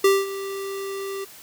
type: tone with ADSR envelope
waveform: square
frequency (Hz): 392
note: G4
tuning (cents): 0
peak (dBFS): -13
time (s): 0.04-1.25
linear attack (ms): 5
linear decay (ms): 210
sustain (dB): -16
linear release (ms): 13
effects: white hiss -45 dBFS RMS until 1.42 s